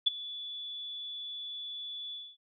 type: tone with ADSR envelope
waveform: sine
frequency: 3446 Hz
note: A7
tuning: 37 cents flat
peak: -19 dBFS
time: 0.06-2.37 s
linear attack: 13 ms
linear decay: 16 ms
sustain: -19 dB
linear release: 240 ms
effects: none